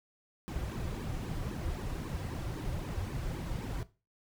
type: noise with flanger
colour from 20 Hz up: brown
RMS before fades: -37 dBFS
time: 0.48-3.83 s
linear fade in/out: 0 ms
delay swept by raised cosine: 1.4 to 4.8 ms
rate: 3.8 Hz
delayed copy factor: -1
effects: noise-tail reverb RT60 0.3 s tail -17 dB re dry